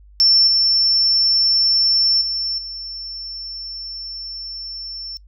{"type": "tone with level steps", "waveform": "sine", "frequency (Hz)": 5390, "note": "E8", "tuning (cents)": 38, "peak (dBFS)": [-10, -13, -20, -28], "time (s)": [0.2, 5.17], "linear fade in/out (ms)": 0, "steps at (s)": [0.47, 2.21, 2.58], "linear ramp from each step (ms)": 5, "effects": ["noise-tail reverb RT60 0.1 s tail -24 dB re dry", "added 50 Hz sine -43 dBFS peak until 5.27 s"]}